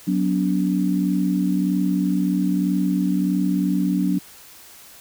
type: chord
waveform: sine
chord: B minor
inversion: second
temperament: equal with one note detuned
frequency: 185 / 246.9 / 288.1 Hz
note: F#3 / B3 / D4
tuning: 0 / 0 / -33 cents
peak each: -20 / -26 / -22 dBFS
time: 0.07-4.19 s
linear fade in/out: 10 ms
effects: white hiss -45 dBFS RMS until 5 s